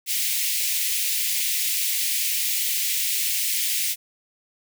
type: high-pass noise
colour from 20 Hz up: white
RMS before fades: -24 dBFS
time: 0.06-3.96 s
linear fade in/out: 50 ms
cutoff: 2000 Hz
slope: 48 dB/octave
effects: none